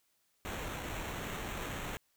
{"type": "noise with sample-and-hold", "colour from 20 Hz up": "pink", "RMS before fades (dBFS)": -40, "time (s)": [0.45, 1.97], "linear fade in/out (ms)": 0, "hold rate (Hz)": 4900, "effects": ["white hiss -75 dBFS RMS until 2.16 s"]}